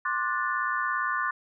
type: chord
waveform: sine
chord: D dominant seventh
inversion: third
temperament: just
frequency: 1057.2 / 1174.7 / 1468.3 / 1762 Hz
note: C6 / D6 / F#6 / A6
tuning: +18 / 0 / -14 / +2 cents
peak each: -31 dBFS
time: 0.05-1.31 s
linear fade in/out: 5 ms
effects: none